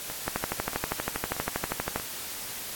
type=two click trains; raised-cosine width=0.5 ms; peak=-20 / -12 dBFS; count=4 / 22; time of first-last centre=0.1-1.999 / 0.28-1.96 s; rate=1.58 / 12.5 Hz; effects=white hiss -37 dBFS RMS until 2.75 s + AAC 64 kbps